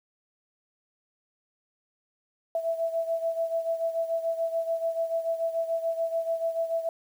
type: beating tone pair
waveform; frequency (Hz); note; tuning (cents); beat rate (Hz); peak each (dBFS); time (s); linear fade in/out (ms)
sine; 659.3 / 666.2; E5 / E5; 0 / +18; 6.9; -27 / -32; 2.55-6.89; 2
effects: 9-bit